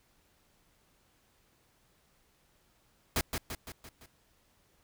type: noise with echo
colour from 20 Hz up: pink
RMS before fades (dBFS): -29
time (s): 3.16-3.21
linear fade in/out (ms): 2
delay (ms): 170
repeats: 5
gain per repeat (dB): -5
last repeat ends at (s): 4.06
effects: pink hiss -69 dBFS RMS until 4.83 s